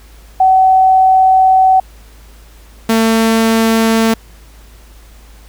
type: tone pair in turn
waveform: sine / sawtooth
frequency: 756 / 224.8 Hz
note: F#5 / A3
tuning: +37 / +37 cents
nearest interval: octave + major sixth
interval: 2100 cents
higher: first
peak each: -5 dBFS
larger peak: neither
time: 0.4-1.8 / 2.89-4.14 s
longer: first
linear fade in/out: 5 ms
effects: added 53 Hz sine -37 dBFS peak until 5.48 s + pink hiss -45 dBFS RMS until 5.48 s